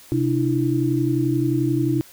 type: tone cluster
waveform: sine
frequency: 129.8 / 301.2 / 332.6 Hz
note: C3 / D4 / E4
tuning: -13 / +44 / +16 cents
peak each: -22 dBFS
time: 0.12-2.01 s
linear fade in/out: 0 ms
effects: white hiss -47 dBFS RMS until 2.12 s